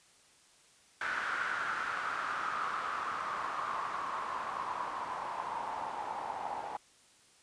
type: noise with low-pass filter sweep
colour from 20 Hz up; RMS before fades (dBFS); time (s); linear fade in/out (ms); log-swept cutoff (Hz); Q
blue; -37; 1.01-6.77; 2; 1500 to 830; 5.6
effects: white hiss -63 dBFS RMS until 7.42 s + resampled to 22050 Hz